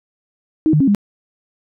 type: tone with pitch steps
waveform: sine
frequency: 313.9 / 151.5 / 272.8 / 203.3 Hz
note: D#4 / D#3 / C#4 / G#3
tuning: +15 / -46 / -28 / -37 cents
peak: -10 dBFS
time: 0.66-0.948 s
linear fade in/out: 0 ms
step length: 72 ms
effects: none